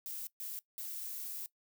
violet noise bursts at uneven times, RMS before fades -42 dBFS, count 3, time 0.06-0.27 / 0.4-0.59 / 0.78-1.46 s, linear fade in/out 0 ms, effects noise-tail reverb RT60 0.1 s tail -19 dB re dry

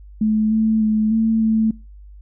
sine tone with pitch steps, 216 / 219.9 / 215.9 / 223.2 / 220.7 Hz, A3 / A3 / A3 / A3 / A3, -32 / -1 / -33 / +25 / +5 cents, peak -14 dBFS, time 0.21-1.71 s, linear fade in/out 5 ms, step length 300 ms, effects noise-tail reverb RT60 0.3 s tail -24 dB re dry + added 50 Hz sine -38 dBFS peak until 2.21 s

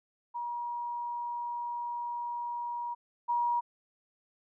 sine tone pair in turn, 955 / 955 Hz, A#5 / A#5, +42 / +42 cents, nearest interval unison, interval 0 cents, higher neither, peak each -33 / -26 dBFS, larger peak second, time 0.34-2.95 / 3.28-3.61 s, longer first, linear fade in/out 20 ms, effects none

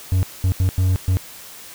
triangle tone bursts at uneven times, 92.5 Hz, F#2, in tune, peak -12 dBFS, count 5, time 0.12-0.23 / 0.44-0.52 / 0.6-0.69 / 0.78-0.96 / 1.08-1.17 s, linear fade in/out 0 ms, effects white hiss -39 dBFS RMS until 1.74 s

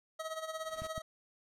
25% pulse tone with tremolo, 638 Hz, D#5, 43 cents sharp, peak -32 dBFS, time 0.19-1.02 s, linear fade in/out 10 ms, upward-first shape sine, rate 17 Hz, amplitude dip 70%
pink noise with exponential growth, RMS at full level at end -49 dBFS, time 0.46-0.87 s, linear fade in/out 2 ms, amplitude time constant 87 ms
clicks, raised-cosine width 5 ms, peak -31 dBFS, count 2, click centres 0.82 / 0.979 s
effects low-pass 11000 Hz 12 dB/octave

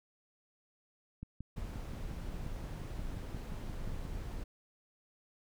click train, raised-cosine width 5 ms, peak -30 dBFS, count 17, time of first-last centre 1.23-4.052 s, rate 5.67 Hz
brown noise, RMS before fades -41 dBFS, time 1.56-4.44 s, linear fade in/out 10 ms
effects none

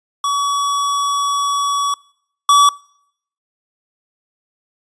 square tone pair in turn, 1134 / 1144.5 Hz, C#6 / D6, +39 / -45 cents, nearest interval unison, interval 16 cents, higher second, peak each -16 / -8 dBFS, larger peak second, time 0.24-1.94 / 2.49-2.69 s, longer first, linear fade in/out 2 ms, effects noise-tail reverb RT60 0.7 s tail -25 dB re dry + resampled to 22050 Hz

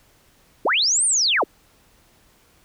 sine linear two-way sweep, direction up then down, 236.7 to 9190 to 236.7 Hz, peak -16 dBFS, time 0.65-1.44 s, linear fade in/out 5 ms, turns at 1.05 s, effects pink hiss -57 dBFS RMS until 2.64 s

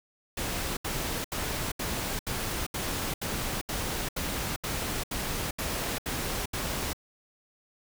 pink noise bursts, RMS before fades -32 dBFS, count 14, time 0.37-6.932 s, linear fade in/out 5 ms, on 400 ms, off 74 ms, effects none

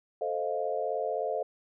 sine chord, F dominant seventh, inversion first, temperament equal, 440 / 523.3 / 622.3 / 698.5 Hz, A4 / C5 / Eb5 / F5, 0 / 0 / 0 / 0 cents, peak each -34 dBFS, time 0.21-1.43 s, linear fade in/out 5 ms, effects none

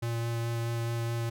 square tone with vibrato, 116.54 Hz, A#2, in tune, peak -30 dBFS, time 0.02-1.3 s, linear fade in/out 10 ms, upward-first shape sine, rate 4.7 Hz, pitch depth 10 cents each way, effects none

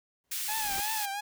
pink noise with exponential growth, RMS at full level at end -40 dBFS, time 0.24-0.8 s, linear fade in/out 0 ms, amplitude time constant 120 ms
white high-pass noise, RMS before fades -34 dBFS, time 0.31-1.06 s, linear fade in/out 10 ms, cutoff 2100 Hz, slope 12 dB/octave
sawtooth tone with vibrato, 834 Hz, G#5, 7 cents sharp, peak -29 dBFS, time 0.48-1.21 s, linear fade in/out 10 ms, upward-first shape triangle, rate 2.8 Hz, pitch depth 120 cents each way
effects none

